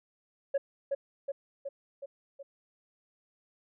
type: tone with echo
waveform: sine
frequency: 554.4 Hz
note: C#5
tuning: in tune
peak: -22 dBFS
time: 0.54-0.58 s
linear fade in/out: 10 ms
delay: 370 ms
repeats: 5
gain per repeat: -4 dB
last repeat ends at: 2.43 s
effects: tanh soft clip ceiling -24 dBFS